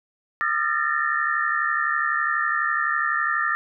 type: tone cluster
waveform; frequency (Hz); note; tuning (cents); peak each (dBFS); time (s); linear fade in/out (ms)
sine; 1214 / 1357 / 1759 / 1831; D#6 / E6 / A6 / A#6; -43 / +50 / -1 / -32; -26; 0.41-3.55; 0
effects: none